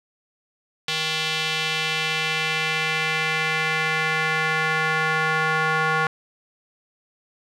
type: tone with band-pass filter sweep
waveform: square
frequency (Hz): 157.7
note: D#3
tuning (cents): +24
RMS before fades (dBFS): -23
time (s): 0.88-6.07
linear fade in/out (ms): 2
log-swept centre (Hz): 3400 to 1400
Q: 1.9
effects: none